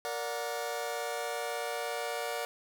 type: chord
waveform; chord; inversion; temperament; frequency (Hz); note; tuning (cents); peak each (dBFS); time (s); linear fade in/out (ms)
sawtooth; Bb augmented; none; just; 466.2 / 582.7 / 728.4; Bb4 / D5 / F#5; 0 / -14 / -27; -34; 0.05-2.45; 0
effects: none